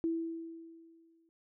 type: tone with exponential decay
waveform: sine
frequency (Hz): 329.6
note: E4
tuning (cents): 0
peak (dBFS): -28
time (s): 0.04-1.29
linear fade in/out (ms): 0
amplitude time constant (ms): 270
effects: none